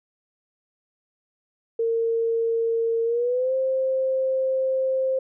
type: tone with pitch glide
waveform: sine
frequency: 457.7 to 525.8 Hz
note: A#4 to C5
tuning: -32 to +8 cents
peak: -20 dBFS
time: 1.79-5.19 s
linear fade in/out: 5 ms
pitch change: +240 cents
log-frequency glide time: 3.04-3.54 s
effects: none